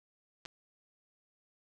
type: clicks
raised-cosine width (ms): 0.2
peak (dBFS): -27 / -26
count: 2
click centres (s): 0.453 / 0.459
effects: none